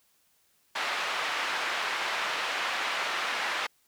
pink band-pass noise, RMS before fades -31 dBFS, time 0.75-3.67 s, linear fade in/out 10 ms, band 1000 to 3000 Hz, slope 12 dB/octave, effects white hiss -68 dBFS RMS until 3.87 s

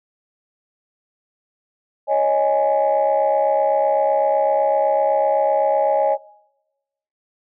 sine chord, C# suspended second, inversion none, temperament equal, 554.4 / 622.3 / 830.6 Hz, C#5 / D#5 / G#5, 0 / 0 / 0 cents, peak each -18 dBFS, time 2.07-6.18 s, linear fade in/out 50 ms, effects noise-tail reverb RT60 1.0 s tail -23 dB re dry + tanh soft clip ceiling -8 dBFS

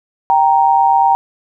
sine tone pair together, 784 / 932.3 Hz, G5 / A#5, 0 / 0 cents, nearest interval minor third, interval 300 cents, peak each -11 dBFS, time 0.3-1.15 s, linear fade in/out 0 ms, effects none

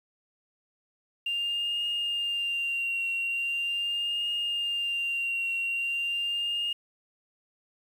sine tone with vibrato, 2791 Hz, F7, 2 cents flat, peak -26 dBFS, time 1.26-6.73 s, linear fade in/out 5 ms, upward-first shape triangle, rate 0.41 Hz, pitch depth 32 cents each way, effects tanh soft clip ceiling -22 dBFS + 9-bit

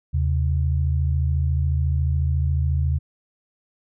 sine tone pair together, 79.3 / 133.37 Hz, D#2 / C3, +33 / +34 cents, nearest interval major sixth, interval 901 cents, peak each -19 / -24 dBFS, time 0.13-2.99 s, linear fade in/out 20 ms, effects none

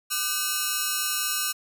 5% pulse ring-modulated tone, 1362 Hz, F6, 44 cents flat, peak -10 dBFS, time 0.1-1.53 s, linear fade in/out 20 ms, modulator 158 Hz, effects none

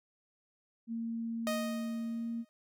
sine tone with pitch glide, 229.3 to 231.6 Hz, A#3 to A#3, -28 to -11 cents, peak -34 dBFS, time 0.87-2.45 s, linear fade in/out 50 ms, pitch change +17 cents, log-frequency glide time 2.07-2.31 s
sawtooth tone with exponential decay, 622.3 Hz, D#5, in tune, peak -27 dBFS, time 1.47-2.49 s, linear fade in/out 0 ms, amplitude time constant 220 ms
effects none

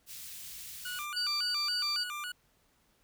white band-stop noise, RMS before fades -45 dBFS, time 0.06-1.07 s, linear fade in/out 50 ms, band 120 to 2500 Hz, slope 12 dB/octave
25% pulse tone with vibrato, 1318.5 Hz, E6, in tune, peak -33 dBFS, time 0.85-2.32 s, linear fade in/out 5 ms, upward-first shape square, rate 3.6 Hz, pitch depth 180 cents each way
sine tone, 4619 Hz, D8, 30 cents flat, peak -30 dBFS, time 1.16-2.04 s, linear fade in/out 10 ms
effects pink hiss -70 dBFS RMS until 3.03 s

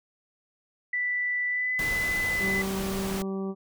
sine tone with pitch glide, 1975.5 to 2009 Hz, B6 to B6, 0 to +29 cents, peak -25 dBFS, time 0.93-2.62 s, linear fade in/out 5 ms, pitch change +29 cents, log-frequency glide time 1.48-1.74 s
pink noise, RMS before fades -35 dBFS, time 1.79-3.22 s, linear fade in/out 0 ms
harmonic tone, 193.2 Hz, G3, 25 cents flat, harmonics 1 / 2 / 3 / 4 / 5 / 6, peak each -30 / -33 / -45 / -46 / -50 / -46 dBFS, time 2.39-3.55 s, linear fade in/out 50 ms
effects none

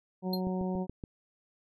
harmonic tone, 185 Hz, F#3, in tune, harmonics 1 / 2 / 3 / 4 / 5, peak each -31 / -37 / -41 / -43 / -45 dBFS, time 0.22-0.87 s, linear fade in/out 50 ms
square tone with exponential decay, 4200 Hz, C8, 6 cents sharp, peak -30 dBFS, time 0.33-0.41 s, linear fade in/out 5 ms, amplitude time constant 17 ms
click train, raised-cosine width 3 ms, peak -26 dBFS, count 5, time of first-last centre 0.47-1.038 s, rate 7.04 Hz
effects none

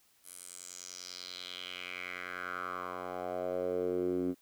10% pulse tone with band-pass filter sweep, 90.3 Hz, F#2, 42 cents flat, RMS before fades -38 dBFS, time 0.23-4.35 s, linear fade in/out 50 ms, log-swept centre 11000 to 280 Hz, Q 3.8, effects white hiss -68 dBFS RMS until 4.41 s

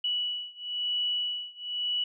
sine beating tone pair, 2945 / 2946 Hz, F#7 / F#7, -9 / -8 cents, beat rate 1 Hz, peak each -31 / -32 dBFS, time 0.04-2.04 s, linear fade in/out 5 ms, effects none

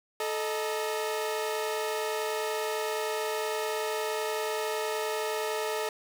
sawtooth tone cluster, 435.7 / 619 / 942 Hz, A4 / D#5 / A#5, -17 / -9 / +18 cents, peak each -27 / -31 / -36 dBFS, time 0.2-5.89 s, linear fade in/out 2 ms, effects none

